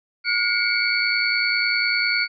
sine tone cluster, 1435 / 2173 / 2283 / 4458 Hz, F6 / C#7 / D7 / C#8, +47 / -35 / -50 / +9 cents, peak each -24 dBFS, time 0.24-2.28 s, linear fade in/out 50 ms, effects none

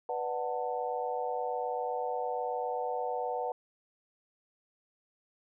sine chord, B minor seventh, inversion none, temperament just, 493.9 / 592.7 / 740.8 / 889 Hz, B4 / D5 / F#5 / A5, 0 / +16 / +2 / +18 cents, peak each -35 / -40 / -35 / -38 dBFS, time 0.09-3.52 s, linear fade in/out 2 ms, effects none

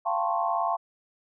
sine tone cluster, 687 / 777 / 885 / 1039 / 1097 Hz, F5 / G5 / A5 / C6 / C#6, -29 / -16 / +10 / -12 / -18 cents, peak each -28 / -32 / -30 / -32 / -31 dBFS, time 0.05-0.77 s, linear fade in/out 20 ms, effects none

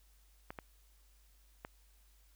clicks, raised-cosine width 0.5 ms, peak -28 dBFS, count 3, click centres 0.505 / 0.588 / 1.649 s, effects added 50 Hz sine -63 dBFS peak until 2.35 s + white hiss -71 dBFS RMS until 2.35 s

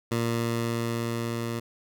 15% pulse tone with level ramp, 116.54 Hz, A#2, in tune, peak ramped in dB -18 to -23 dBFS, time 0.11-1.6 s, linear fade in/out 10 ms, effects none

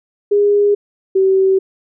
sine tone pair in turn, 409.2 / 382.9 Hz, G#4 / G4, -26 / -41 cents, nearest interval minor second, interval 115 cents, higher first, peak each -9 dBFS, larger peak neither, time 0.31-0.75 / 1.15-1.59 s, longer neither, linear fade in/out 10 ms, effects none

